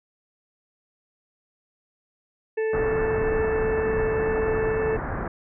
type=harmonic tone; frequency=440 Hz; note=A4; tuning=in tune; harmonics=1 / 2 / 4 / 5 / 6; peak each=-22 / -40 / -35 / -46 / -44 dBFS; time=2.57-4.97 s; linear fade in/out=10 ms
type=low-pass noise; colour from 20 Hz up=pink; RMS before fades=-29 dBFS; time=2.73-5.28 s; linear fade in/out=5 ms; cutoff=1800 Hz; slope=48 dB/octave
effects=none